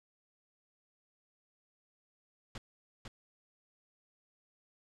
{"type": "noise with echo", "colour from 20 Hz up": "pink", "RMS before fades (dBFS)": -43, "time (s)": [2.55, 2.58], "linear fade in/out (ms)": 2, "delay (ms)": 500, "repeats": 1, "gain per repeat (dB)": -3, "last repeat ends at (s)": 3.08, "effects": ["low-pass 5000 Hz 12 dB/octave"]}